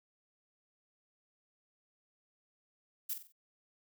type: noise with echo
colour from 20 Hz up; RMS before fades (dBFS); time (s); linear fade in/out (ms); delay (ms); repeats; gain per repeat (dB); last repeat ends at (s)
violet; -36; 3.09-3.14; 10; 46; 4; -8; 3.324
effects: none

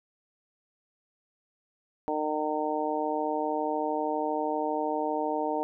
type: harmonic tone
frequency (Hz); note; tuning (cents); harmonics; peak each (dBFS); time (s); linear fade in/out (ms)
152.7; D#3; -32; 2 / 3 / 4 / 5 / 6; -33 / -33 / -33 / -33 / -33; 2.08-5.63; 0
effects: none

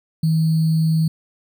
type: tone with sample-and-hold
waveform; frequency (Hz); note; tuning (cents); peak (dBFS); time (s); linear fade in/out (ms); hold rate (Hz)
sine; 160.1; D#3; +50; -14; 0.23-1.08; 5; 4410
effects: none

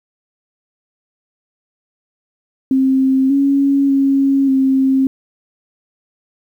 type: tone with pitch steps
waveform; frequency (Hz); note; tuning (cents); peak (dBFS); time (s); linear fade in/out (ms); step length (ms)
sine; 264.9 / 277.6 / 273.8 / 266.4; C4 / C#4 / C#4 / C4; +22 / +3 / -21 / +31; -10; 2.71-5.07; 2; 590
effects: 8-bit

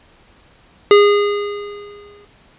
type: tone with exponential decay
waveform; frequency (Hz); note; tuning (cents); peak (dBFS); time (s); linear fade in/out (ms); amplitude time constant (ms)
square; 410; G#4; -22; -5; 0.91-2.25; 1; 290
effects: pink hiss -50 dBFS RMS until 2.58 s + resampled to 8000 Hz

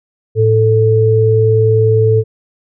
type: tone pair together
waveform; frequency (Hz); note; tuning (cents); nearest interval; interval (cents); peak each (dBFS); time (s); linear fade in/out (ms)
sine; 110.1 / 440.4; A2 / A4; +2 / +2; 2 octaves; 2400; -10; 0.35-2.24; 50
effects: none

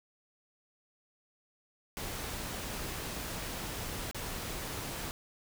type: noise with dropouts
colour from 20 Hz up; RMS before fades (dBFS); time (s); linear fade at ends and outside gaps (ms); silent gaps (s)
pink; -39; 1.97-5.11; 0; 4.112-4.146
effects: none

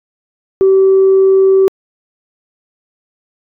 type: tone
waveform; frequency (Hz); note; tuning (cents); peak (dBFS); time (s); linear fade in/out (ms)
sine; 384.3; G4; -34; -4; 0.61-1.68; 0
effects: tanh soft clip ceiling -2 dBFS

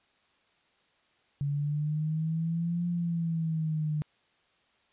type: exponential two-way sweep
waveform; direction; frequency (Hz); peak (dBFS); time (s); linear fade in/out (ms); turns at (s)
sine; up then down; 141.2 to 174.61 to 150.3; -27; 1.41-4.02; 0; 2.87
effects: white hiss -68 dBFS RMS until 4.92 s + resampled to 8000 Hz

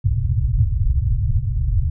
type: low-pass noise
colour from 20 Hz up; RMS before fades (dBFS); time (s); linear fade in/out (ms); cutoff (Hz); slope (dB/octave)
white; -18; 0.04-1.9; 10; 130; 96
effects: none

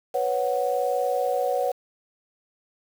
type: chord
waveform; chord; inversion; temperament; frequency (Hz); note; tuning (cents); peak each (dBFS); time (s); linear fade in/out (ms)
sine; B suspended second; none; equal; 493.9 / 554.4 / 740; B4 / C#5 / F#5; 0 / 0 / 0; -26; 0.14-1.72; 10
effects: 7-bit

